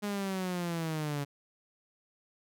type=linear sweep; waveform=sawtooth; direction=down; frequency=207.6 to 140.4 Hz; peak=-28 dBFS; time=0.02-1.25 s; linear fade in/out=20 ms; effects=none